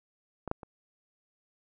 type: clicks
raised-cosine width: 1 ms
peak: -22 / -15 / -29 dBFS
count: 3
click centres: 0.477 / 0.514 / 0.632 s
effects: none